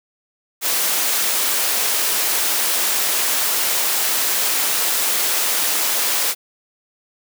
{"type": "high-pass noise", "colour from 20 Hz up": "white", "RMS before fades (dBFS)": -19, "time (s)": [0.61, 6.35], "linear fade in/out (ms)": 50, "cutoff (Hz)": 350, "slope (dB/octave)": 12, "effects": []}